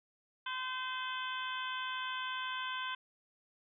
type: harmonic tone with a mistuned harmonic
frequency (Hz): 514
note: C5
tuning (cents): -31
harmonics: 2 / 3 / 4 / 5 / 6 / 7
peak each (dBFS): -40 / -41 / -50 / -46 / -44 / -47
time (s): 0.46-2.95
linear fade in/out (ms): 5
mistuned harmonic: 7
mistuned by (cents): -68
effects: none